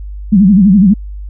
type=tone with vibrato; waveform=sine; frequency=196 Hz; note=G3; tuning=in tune; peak=-3 dBFS; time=0.32-0.94 s; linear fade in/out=10 ms; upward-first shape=sine; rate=12 Hz; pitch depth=160 cents each way; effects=added 50 Hz sine -22 dBFS peak until 1.29 s